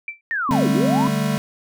sine tone with exponential decay, 2337 Hz, D7, 9 cents flat, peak -22 dBFS, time 0.08-0.21 s, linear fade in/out 2 ms, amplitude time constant 27 ms
sine linear two-way sweep, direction down then up, 1867 to 195.3 to 1036 Hz, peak -20 dBFS, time 0.31-1.07 s, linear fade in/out 0 ms, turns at 0.7 s
sine tone, 261.6 Hz, C4, in tune, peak -19 dBFS, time 0.49-1.08 s, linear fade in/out 2 ms
square chord, D suspended fourth, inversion none, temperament equal, 146.83 / 196 / 220 Hz, D3 / G3 / A3, 0 / 0 / 0 cents, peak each -24 dBFS, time 0.51-1.38 s, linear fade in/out 0 ms
effects none

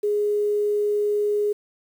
sine tone with quantisation, 415.3 Hz, G#4, in tune, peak -19 dBFS, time 0.03-1.53 s, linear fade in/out 10 ms, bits 8, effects none

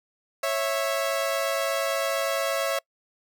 sawtooth tone pair together, 550.6 / 659.3 Hz, C#5 / E5, -12 / 0 cents, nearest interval minor third, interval 312 cents, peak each -23 dBFS, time 0.43-2.79 s, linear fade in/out 5 ms, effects noise-tail reverb RT60 0.1 s tail -26 dB re dry

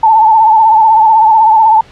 sine tone with vibrato, 880 Hz, A5, in tune, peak -3 dBFS, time 0.03-1.81 s, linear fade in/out 5 ms, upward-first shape triangle, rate 16 Hz, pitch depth 73 cents each way, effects pink hiss -39 dBFS RMS until 1.91 s + low-pass 4000 Hz 12 dB/octave

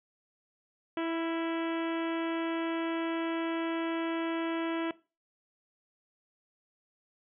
harmonic tone with a mistuned harmonic, 329.6 Hz, E4, in tune, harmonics 1 / 2 / 3 / 4 / 5 / 6 / 7 / 8 / 9 / 10, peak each -31 / -37 / -41 / -43 / -45 / -47 / -48 / -49 / -50 / -51 dBFS, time 0.97-4.91 s, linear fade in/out 2 ms, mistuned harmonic 4, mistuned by +23 cents, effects noise-tail reverb RT60 0.3 s tail -19 dB re dry

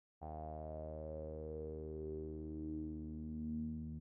sawtooth tone with low-pass filter sweep, 77.78 Hz, D#2, in tune, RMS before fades -45 dBFS, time 0.21-4 s, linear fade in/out 20 ms, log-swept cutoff 760 to 200 Hz, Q 9.8, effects none

